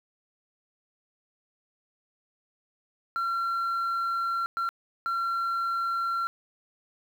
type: tone bursts at uneven times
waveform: sine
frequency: 1365 Hz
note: F6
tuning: 40 cents flat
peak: -23 dBFS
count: 3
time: 3.16-4.46 / 4.57-4.69 / 5.06-6.27 s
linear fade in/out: 0 ms
effects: tanh soft clip ceiling -25 dBFS + 9-bit